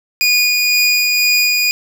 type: tone with tremolo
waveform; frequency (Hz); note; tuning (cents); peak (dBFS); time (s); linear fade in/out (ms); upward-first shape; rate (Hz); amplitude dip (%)
25% pulse; 2455; D#7; -24; -6; 0.21-1.71; 0; sine; 2; 25
effects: none